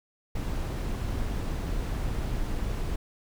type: noise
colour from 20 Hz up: brown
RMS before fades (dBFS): -30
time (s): 0.35-2.96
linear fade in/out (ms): 5
effects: none